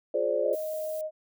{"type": "chord", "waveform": "sine", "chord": "D half-diminished seventh", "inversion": "first", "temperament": "just", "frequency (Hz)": [352.4, 422.9, 528.6, 587.3], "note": ["F4", "Ab4", "C5", "D5"], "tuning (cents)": [16, 31, 18, 0], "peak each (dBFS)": [-34, -31, -28, -28], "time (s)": [0.14, 0.55], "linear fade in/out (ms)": 5}
{"type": "tone", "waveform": "sine", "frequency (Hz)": 622.3, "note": "D#5", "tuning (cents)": 0, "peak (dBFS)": -30, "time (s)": [0.42, 1.11], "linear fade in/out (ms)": 50}
{"type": "noise", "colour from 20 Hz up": "violet", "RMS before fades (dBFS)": -45, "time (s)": [0.53, 1.01], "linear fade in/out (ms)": 0}
{"effects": []}